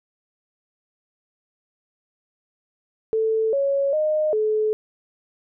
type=tone with pitch steps; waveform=sine; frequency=442.3 / 555 / 615 / 430.5 Hz; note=A4 / C#5 / D#5 / A4; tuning=+9 / +2 / -20 / -38 cents; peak=-18 dBFS; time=3.13-4.73 s; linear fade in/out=0 ms; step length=400 ms; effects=none